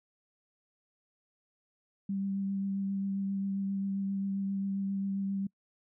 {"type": "tone with vibrato", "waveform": "sine", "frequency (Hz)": 196, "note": "G3", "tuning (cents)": 0, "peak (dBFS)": -30, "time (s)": [2.09, 5.47], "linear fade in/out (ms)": 5, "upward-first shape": "triangle", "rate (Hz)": 7.5, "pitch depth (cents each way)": 16, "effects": ["noise-tail reverb RT60 0.1 s tail -26 dB re dry"]}